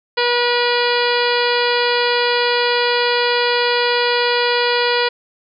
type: harmonic tone with a mistuned harmonic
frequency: 483.3 Hz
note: B4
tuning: 38 cents flat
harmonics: 1 / 2 / 3 / 4 / 5 / 6 / 7 / 8 / 9 / 10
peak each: -18 / -21 / -23 / -24 / -25 / -26 / -26 / -27 / -28 / -28 dBFS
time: 0.17-5.09 s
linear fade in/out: 10 ms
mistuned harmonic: 8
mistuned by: +66 cents
effects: none